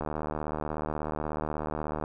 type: click train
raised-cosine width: 1 ms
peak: -18 dBFS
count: 156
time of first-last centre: 0.01-2.039 s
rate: 76.4 Hz
effects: none